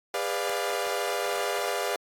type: chord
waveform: sawtooth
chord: G# diminished seventh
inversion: none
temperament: equal with one note detuned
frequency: 407 / 493.9 / 587.3 / 698.5 Hz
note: G#4 / B4 / D5 / F5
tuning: -35 / 0 / 0 / 0 cents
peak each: -29 dBFS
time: 0.14-1.96 s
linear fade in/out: 2 ms
effects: AAC 48 kbps